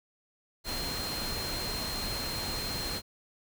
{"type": "tone in noise", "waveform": "sine", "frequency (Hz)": 4186, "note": "C8", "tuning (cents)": 0, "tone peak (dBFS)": -36, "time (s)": [0.64, 3.02], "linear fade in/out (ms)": 50, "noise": "pink", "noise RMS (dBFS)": -36, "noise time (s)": [0.64, 3.02], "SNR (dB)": -3, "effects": []}